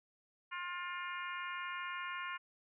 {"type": "harmonic tone with a mistuned harmonic", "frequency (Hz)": 354.4, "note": "F4", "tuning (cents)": 25, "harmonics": [3, 4, 5, 6, 7, 8], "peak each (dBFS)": [-43, -45, -47, -49, -50, -51], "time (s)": [0.51, 2.38], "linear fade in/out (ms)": 20, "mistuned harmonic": 7, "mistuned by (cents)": -43, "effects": []}